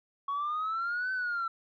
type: exponential two-way sweep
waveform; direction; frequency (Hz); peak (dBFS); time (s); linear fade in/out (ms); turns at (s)
sine; up then down; 1108.7 to 1534 to 1334; -28; 0.28-1.48; 5; 1.12
effects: tanh soft clip ceiling -27 dBFS